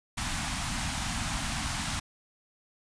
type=band-stop noise; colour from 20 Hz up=pink; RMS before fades=-32 dBFS; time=0.17-2 s; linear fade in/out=10 ms; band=280 to 690 Hz; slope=48 dB/octave; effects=resampled to 22050 Hz